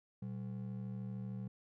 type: ring-modulated tone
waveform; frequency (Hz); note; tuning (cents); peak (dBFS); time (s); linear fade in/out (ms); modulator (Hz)
triangle; 155.56; D#3; 0; -35; 0.22-1.48; 5; 36.6
effects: none